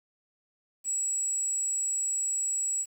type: tone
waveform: sine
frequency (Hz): 7780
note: B8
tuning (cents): -27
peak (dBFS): -26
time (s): 0.84-2.86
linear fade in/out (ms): 50
effects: tanh soft clip ceiling -22 dBFS + 9-bit